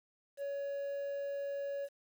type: tone with quantisation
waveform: triangle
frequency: 561 Hz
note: C#5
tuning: 21 cents sharp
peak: -34 dBFS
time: 0.37-1.89 s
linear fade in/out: 50 ms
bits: 10
effects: none